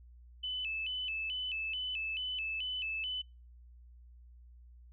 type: tone with vibrato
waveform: sine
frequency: 2809 Hz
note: F7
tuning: 9 cents sharp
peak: -34 dBFS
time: 0.43-3.22 s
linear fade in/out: 10 ms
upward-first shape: square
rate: 2.3 Hz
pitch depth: 120 cents each way
effects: noise-tail reverb RT60 0.3 s tail -25 dB re dry + added 60 Hz sine -53 dBFS peak until 4.92 s